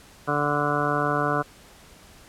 harmonic tone, 146.3 Hz, D3, 6 cents flat, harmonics 1 / 2 / 3 / 4 / 5 / 7 / 8 / 9 / 10, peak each -30 / -30 / -30 / -30 / -30 / -30 / -30 / -30 / -30 dBFS, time 0.27-1.43 s, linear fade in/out 20 ms, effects pink hiss -50 dBFS RMS until 2.28 s + low-pass 12000 Hz 12 dB/octave

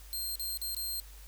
10% pulse tone with dropouts, 4186 Hz, C8, in tune, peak -27 dBFS, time 0.13-1 s, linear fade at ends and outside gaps 0 ms, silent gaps 0.356-0.396 / 0.573-0.616 / 0.748-0.766 s, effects added 50 Hz sine -48 dBFS peak until 1.27 s + white hiss -56 dBFS RMS until 1.27 s

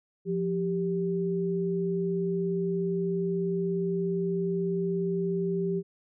sine tone pair together, 174.8 / 392.4 Hz, F3 / G4, +2 / +2 cents, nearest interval octave + major second, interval 1400 cents, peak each -29 / -28 dBFS, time 0.25-5.83 s, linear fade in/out 50 ms, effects none

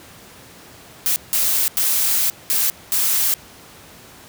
blue noise bursts at uneven times, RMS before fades -18 dBFS, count 5, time 1.06-1.16 / 1.33-1.68 / 1.77-2.3 / 2.5-2.7 / 2.92-3.34 s, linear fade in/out 0 ms, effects pink hiss -43 dBFS RMS until 4.28 s + high-pass 80 Hz 12 dB/octave

